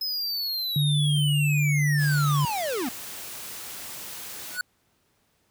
square linear sweep, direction down, 5130 to 221.8 Hz, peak -27 dBFS, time 0.01-2.89 s, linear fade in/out 5 ms
sine tone with pitch glide, 146.83 to 145.48 Hz, D3 to D3, 0 to -16 cents, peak -20 dBFS, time 0.76-2.45 s, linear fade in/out 2 ms, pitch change -16 cents, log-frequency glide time 1.99-2.3 s
white noise, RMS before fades -38 dBFS, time 1.97-4.6 s, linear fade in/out 50 ms
square tone with exponential growth, 1473 Hz, F#6, 8 cents flat, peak -23 dBFS, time 4.48-4.61 s, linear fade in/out 2 ms, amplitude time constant 27 ms
effects pink hiss -68 dBFS RMS until 5.5 s + high-pass 60 Hz 12 dB/octave

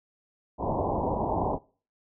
white low-pass noise, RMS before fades -28 dBFS, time 0.58-1.59 s, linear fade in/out 50 ms, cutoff 990 Hz, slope 96 dB/octave, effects noise-tail reverb RT60 0.4 s tail -22 dB re dry

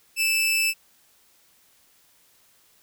sawtooth tone with amplitude modulation, 2637 Hz, E7, in tune, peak -15 dBFS, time 0.16-0.74 s, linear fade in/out 50 ms, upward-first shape sine, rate 266 Hz, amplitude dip 40%, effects white hiss -60 dBFS RMS until 2.82 s

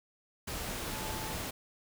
sine tone in noise, 873 Hz, A5, 14 cents flat, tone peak -44 dBFS, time 0.93-1.34 s, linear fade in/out 10 ms, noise pink, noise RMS -38 dBFS, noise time 0.47-1.51 s, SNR -9 dB, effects none

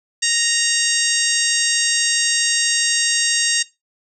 harmonic tone, 932.3 Hz, A#5, in tune, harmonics 2 / 3 / 4 / 5 / 6 / 7 / 8 / 9, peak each -24 / -24 / -24 / -24 / -24 / -24 / -24 / -24 dBFS, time 0.22-3.63 s, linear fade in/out 10 ms, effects noise-tail reverb RT60 0.2 s tail -18 dB re dry

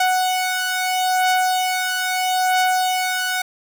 sawtooth beating tone pair, 740 / 740.77 Hz, F#5 / F#5, 0 / +2 cents, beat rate 0.77 Hz, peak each -15 / -19 dBFS, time 0-3.42 s, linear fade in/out 5 ms, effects none

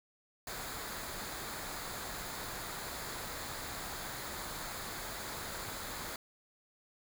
pink noise with comb filter, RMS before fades -42 dBFS, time 0.47-6.16 s, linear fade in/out 2 ms, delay 0.35 ms, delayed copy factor -0.5, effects none

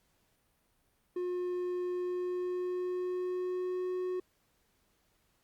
triangle tone with pitch glide, 358.9 to 365.8 Hz, F4 to F#4, +47 to -20 cents, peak -30 dBFS, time 1.16-4.2 s, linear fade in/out 5 ms, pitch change +33 cents, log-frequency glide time 1.9-3.91 s, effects pink hiss -73 dBFS RMS until 5.43 s + Opus 48 kbps

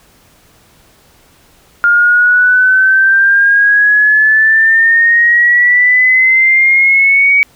sine exponential sweep, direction up, 1408 to 2266 Hz, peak -5 dBFS, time 1.84-7.43 s, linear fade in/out 0 ms, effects pink hiss -47 dBFS RMS until 7.55 s

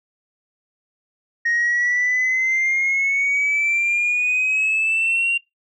sine exponential sweep, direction up, 1864.7 to 2773 Hz, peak -15 dBFS, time 1.45-5.38 s, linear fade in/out 10 ms, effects noise-tail reverb RT60 0.2 s tail -25 dB re dry + tanh soft clip ceiling -14 dBFS

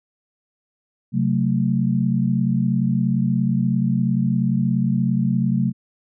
sine chord, F# diminished, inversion second, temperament just, 133.2 / 185 / 222 Hz, C3 / F#3 / A3, +31 / 0 / +16 cents, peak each -21 dBFS, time 1.12-5.73 s, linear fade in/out 50 ms, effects none

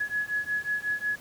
sine beating tone pair, 1687 / 1692.5 Hz, G#6 / G#6, +27 / +32 cents, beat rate 5.5 Hz, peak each -30 / -30 dBFS, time 0-1.16 s, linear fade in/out 10 ms, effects pink hiss -49 dBFS RMS until 1.2 s + high-pass 80 Hz 12 dB/octave

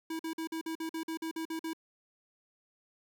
square tone bursts, 323.8 Hz, E4, 31 cents flat, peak -35 dBFS, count 12, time 0.1-1.733 s, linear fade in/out 5 ms, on 93 ms, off 47 ms, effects 12-bit

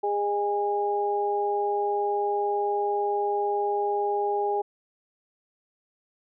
harmonic tone, 204.5 Hz, G#3, 26 cents flat, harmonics 2 / 3 / 4, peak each -26 / -37 / -26 dBFS, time 0.03-4.62 s, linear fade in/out 10 ms, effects none

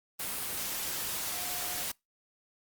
sine tone in noise, 719 Hz, F#5, 50 cents flat, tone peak -46 dBFS, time 1.32-1.83 s, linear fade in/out 10 ms, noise white, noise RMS -35 dBFS, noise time 0.19-1.92 s, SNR -14 dB, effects noise-tail reverb RT60 0.2 s tail -25 dB re dry + Opus 32 kbps

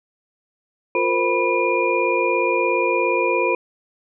sine tone cluster, 353.8 / 460.9 / 518 / 983 / 2414 Hz, F4 / A#4 / C5 / B5 / D7, +23 / -20 / -17 / -8 / +47 cents, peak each -23 dBFS, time 0.95-3.55 s, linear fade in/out 2 ms, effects none

